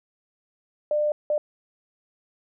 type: tone bursts at uneven times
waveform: sine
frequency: 598 Hz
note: D5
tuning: 31 cents sharp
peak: -20 dBFS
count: 2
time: 0.91-1.12 / 1.3-1.38 s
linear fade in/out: 2 ms
effects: none